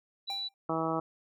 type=tone; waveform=sine; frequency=3951 Hz; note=B7; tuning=in tune; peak=-33 dBFS; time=0.27-0.49 s; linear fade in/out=20 ms
type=tone with exponential decay; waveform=square; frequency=790 Hz; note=G5; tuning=13 cents sharp; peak=-36 dBFS; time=0.3-0.54 s; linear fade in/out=1 ms; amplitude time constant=51 ms
type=harmonic tone; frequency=162 Hz; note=E3; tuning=30 cents flat; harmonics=1 / 2 / 3 / 4 / 5 / 6 / 7 / 8; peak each=-38 / -34 / -37 / -36 / -37 / -40 / -37 / -38 dBFS; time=0.69-1 s; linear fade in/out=5 ms
effects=none